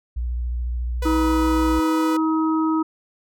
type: tone with vibrato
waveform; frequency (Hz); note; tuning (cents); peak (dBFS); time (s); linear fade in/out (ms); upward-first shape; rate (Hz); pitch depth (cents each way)
sine; 60.2; B1; -44; -22; 0.16-1.8; 10; square; 14; 33
type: tone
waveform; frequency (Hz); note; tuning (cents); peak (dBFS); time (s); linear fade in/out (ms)
sawtooth; 493.9; B4; 0; -23; 1.02-2.17; 5
type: harmonic tone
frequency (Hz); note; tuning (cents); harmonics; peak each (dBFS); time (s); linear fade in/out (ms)
317.8; D#4; +37; 1 / 3 / 4; -18 / -28 / -27; 1.05-2.83; 10
effects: none